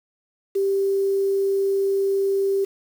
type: tone with quantisation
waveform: sine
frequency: 392.4 Hz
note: G4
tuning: 2 cents sharp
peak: -18 dBFS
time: 0.55-2.65 s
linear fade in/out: 10 ms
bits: 7
effects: none